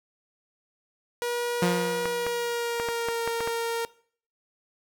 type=tone with pitch glide; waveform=sawtooth; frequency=480.2 to 462.8 Hz; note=B4 to A#4; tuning=-49 to -13 cents; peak=-23 dBFS; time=1.22-3.85 s; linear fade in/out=0 ms; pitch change=-64 cents; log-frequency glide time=2.08-3.23 s
type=tone with exponential decay; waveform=sawtooth; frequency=177.3 Hz; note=F3; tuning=26 cents sharp; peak=-16 dBFS; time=1.62-2.54 s; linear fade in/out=5 ms; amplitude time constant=200 ms
type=clicks; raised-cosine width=0.5 ms; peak=-15 dBFS; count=8; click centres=2.056 / 2.266 / 2.799 / 2.887 / 3.086 / 3.276 / 3.406 / 3.475 s
effects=noise-tail reverb RT60 0.5 s tail -20 dB re dry